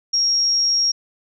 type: tone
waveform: sine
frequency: 5588 Hz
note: F8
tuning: in tune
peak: -15 dBFS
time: 0.13-0.92 s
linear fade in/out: 10 ms
effects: none